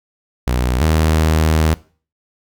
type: tone pair in turn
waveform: sawtooth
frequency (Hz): 61.74 / 78.9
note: B1 / D#2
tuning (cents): 0 / +25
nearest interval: major third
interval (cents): 425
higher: second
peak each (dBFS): -11 / -8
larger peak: second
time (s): 0.47-0.81 / 0.81-1.74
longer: second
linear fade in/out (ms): 0
effects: noise-tail reverb RT60 0.4 s tail -20 dB re dry